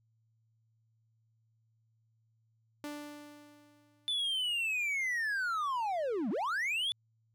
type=tone with exponential decay; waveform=sawtooth; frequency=294.1 Hz; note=D4; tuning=3 cents sharp; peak=-34 dBFS; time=2.84-4.36 s; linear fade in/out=0 ms; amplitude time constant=330 ms
type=linear two-way sweep; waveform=triangle; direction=down then up; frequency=3520 to 185 to 3520 Hz; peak=-29 dBFS; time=4.08-6.92 s; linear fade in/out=0 ms; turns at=6.3 s
effects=added 112 Hz sine -70 dBFS peak until 7.34 s